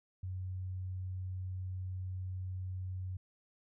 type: tone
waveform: sine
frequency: 92.7 Hz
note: F#2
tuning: 4 cents sharp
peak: -37 dBFS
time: 0.23-3.17 s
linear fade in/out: 5 ms
effects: none